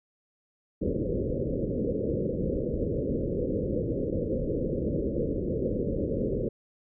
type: low-pass noise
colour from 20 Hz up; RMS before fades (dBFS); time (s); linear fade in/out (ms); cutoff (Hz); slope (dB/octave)
white; -29; 0.81-6.49; 10; 550; 96
effects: none